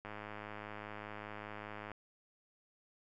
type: click train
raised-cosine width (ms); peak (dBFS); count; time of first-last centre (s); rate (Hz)
0.5; -30; 197; 0.05-1.917; 105
effects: none